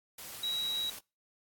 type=tone in noise; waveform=sine; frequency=3862 Hz; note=B7; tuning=39 cents flat; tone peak=-31 dBFS; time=0.43-0.9 s; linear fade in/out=5 ms; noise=white; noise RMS=-45 dBFS; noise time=0.18-0.99 s; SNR=+11 dB; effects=noise-tail reverb RT60 0.3 s tail -25 dB re dry + AAC 64 kbps